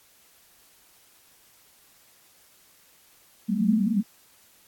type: band-pass noise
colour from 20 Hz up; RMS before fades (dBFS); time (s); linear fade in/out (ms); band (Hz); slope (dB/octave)
white; -23; 3.48-4.03; 20; 190 to 230; 96
effects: white hiss -58 dBFS RMS until 4.67 s + AAC 64 kbps